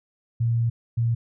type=tone pair in turn; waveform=sine; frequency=116.54 / 116.54 Hz; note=A#2 / A#2; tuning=0 / 0 cents; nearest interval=unison; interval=0 cents; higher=neither; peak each=-19 dBFS; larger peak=neither; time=0.4-0.7 / 0.97-1.15 s; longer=first; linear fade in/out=10 ms; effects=none